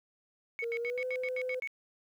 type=tone bursts; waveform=sine; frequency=2217 Hz; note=C#7; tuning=in tune; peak=-33 dBFS; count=9; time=0.59-1.674 s; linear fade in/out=0 ms; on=52 ms; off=77 ms
type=tone with pitch glide; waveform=sine; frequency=466.2 to 508.4 Hz; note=A#4 to C5; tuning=0 to -50 cents; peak=-32 dBFS; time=0.62-1.6 s; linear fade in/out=10 ms; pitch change=+150 cents; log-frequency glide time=0.79-1.02 s
effects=tanh soft clip ceiling -26 dBFS + 11-bit